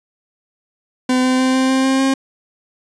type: tone with pitch steps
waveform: 40% pulse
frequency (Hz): 254.6 / 256.8 / 259.1 / 261.3 / 263.6 / 265.9 / 268.2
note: C4 / C4 / C4 / C4 / C4 / C4 / C4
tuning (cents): -47 / -32 / -17 / -2 / +13 / +28 / +43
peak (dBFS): -12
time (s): 1.09-2.14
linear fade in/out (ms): 5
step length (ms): 150
effects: resampled to 22050 Hz + 8-bit